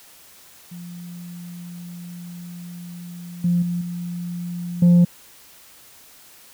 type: tone with level steps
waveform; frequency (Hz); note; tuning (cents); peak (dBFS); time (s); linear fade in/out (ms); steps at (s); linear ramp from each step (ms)
sine; 174.61; F3; 0; -33 / -15 / -21 / -26 / -7; 0.71-5.05; 10; 3.44 / 3.62 / 3.81 / 4.82; 5
effects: tanh soft clip ceiling -9 dBFS + white hiss -48 dBFS RMS until 6.53 s